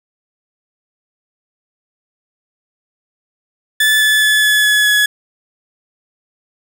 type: tone with pitch steps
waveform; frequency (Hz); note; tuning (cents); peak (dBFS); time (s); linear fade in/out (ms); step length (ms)
30% pulse; 1741 / 1731 / 1721 / 1711.1 / 1701.2 / 1691.4; A6 / A6 / A6 / A6 / G#6 / G#6; -19 / -29 / -39 / -49 / +41 / +31; -7; 3.8-5.06; 5; 210
effects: none